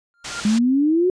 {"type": "tone with exponential growth", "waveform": "triangle", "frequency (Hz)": 1396.9, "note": "F6", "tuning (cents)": 0, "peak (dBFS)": -23, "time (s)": [0.14, 0.4], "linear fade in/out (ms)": 0, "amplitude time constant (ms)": 56}
{"type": "low-pass noise", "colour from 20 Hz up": "white", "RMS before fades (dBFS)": -32, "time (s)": [0.24, 0.59], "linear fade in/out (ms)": 10, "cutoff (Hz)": 7400, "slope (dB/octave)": 24}
{"type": "exponential sweep", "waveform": "sine", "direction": "up", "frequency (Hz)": [205.7, 375.3], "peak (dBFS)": -14, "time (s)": [0.45, 1.1], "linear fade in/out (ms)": 2}
{"effects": ["resampled to 22050 Hz"]}